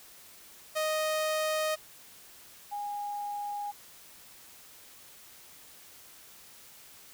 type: tone pair in turn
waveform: sawtooth / sine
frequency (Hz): 622.3 / 820.4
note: D#5 / G#5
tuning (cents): 0 / -21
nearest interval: perfect fourth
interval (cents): 479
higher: second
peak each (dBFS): -24 / -33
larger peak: first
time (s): 0.75-1.76 / 2.71-3.72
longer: neither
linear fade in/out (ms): 20
effects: white hiss -53 dBFS RMS until 7.13 s